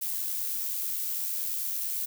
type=noise with amplitude modulation; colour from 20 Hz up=violet; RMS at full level=-30 dBFS; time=0.01-2.06 s; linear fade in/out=10 ms; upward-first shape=sine; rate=89 Hz; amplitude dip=35%; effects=none